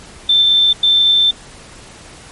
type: tone bursts at uneven times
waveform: sine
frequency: 3553 Hz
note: A7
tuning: 16 cents sharp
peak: -8 dBFS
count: 2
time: 0.29-0.73 / 0.83-1.31 s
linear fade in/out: 5 ms
effects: pink hiss -38 dBFS RMS until 2.31 s + MP3 48 kbps